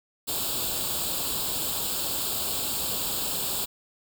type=noise with comb filter; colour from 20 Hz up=white; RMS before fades=-29 dBFS; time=0.27-3.66 s; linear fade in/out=20 ms; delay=0.25 ms; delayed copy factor=+0.8; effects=none